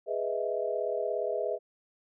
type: chord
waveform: sine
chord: E major seventh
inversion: first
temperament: equal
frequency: 415.3 / 493.9 / 622.3 / 659.3 Hz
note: G#4 / B4 / D#5 / E5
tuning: 0 / 0 / 0 / 0 cents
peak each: -34 dBFS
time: 0.06-1.59 s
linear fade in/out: 50 ms
effects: none